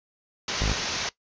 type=low-pass noise; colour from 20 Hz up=white; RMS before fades=-30 dBFS; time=0.48-1.09 s; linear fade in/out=2 ms; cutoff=6500 Hz; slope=96 dB/octave
type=tone; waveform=sawtooth; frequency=51.91 Hz; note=G#1; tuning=in tune; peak=-19 dBFS; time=0.61-0.73 s; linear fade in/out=0 ms
effects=noise-tail reverb RT60 0.1 s tail -18 dB re dry + resampled to 16000 Hz